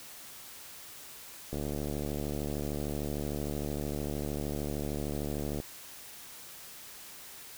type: click train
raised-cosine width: 2 ms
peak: -22 dBFS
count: 299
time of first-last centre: 1.53-5.601 s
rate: 73.2 Hz
effects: white hiss -48 dBFS RMS until 7.57 s